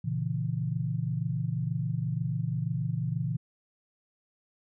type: chord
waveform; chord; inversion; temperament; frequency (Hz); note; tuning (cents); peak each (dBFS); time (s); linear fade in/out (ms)
sine; A# diminished; none; equal; 116.54 / 138.59 / 164.81; A#2 / C#3 / E3; 0 / 0 / 0; -32; 0.04-3.37; 10
effects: none